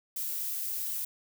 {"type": "noise", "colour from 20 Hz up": "violet", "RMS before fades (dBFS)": -34, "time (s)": [0.16, 1.05], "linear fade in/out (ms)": 5, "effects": []}